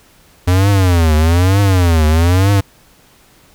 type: tone with vibrato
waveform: square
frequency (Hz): 87.9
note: F2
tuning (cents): +12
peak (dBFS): -9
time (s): 0.47-2.61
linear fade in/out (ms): 10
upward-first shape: triangle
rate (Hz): 1.1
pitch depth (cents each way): 260
effects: pink hiss -48 dBFS RMS until 3.54 s